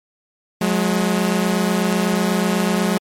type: tone pair together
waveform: sawtooth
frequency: 181.9 / 210 Hz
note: F#3 / G#3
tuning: -29 / +19 cents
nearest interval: major second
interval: 248 cents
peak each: -15 dBFS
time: 0.61-2.98 s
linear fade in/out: 5 ms
effects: MP3 64 kbps